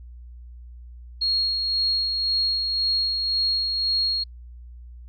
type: tone with tremolo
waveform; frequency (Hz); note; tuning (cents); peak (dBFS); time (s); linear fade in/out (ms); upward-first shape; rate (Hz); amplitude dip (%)
sine; 4288; C8; +42; -19; 1.21-4.24; 10; sine; 1.9; 35
effects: added 60 Hz sine -39 dBFS peak until 5.08 s + Opus 48 kbps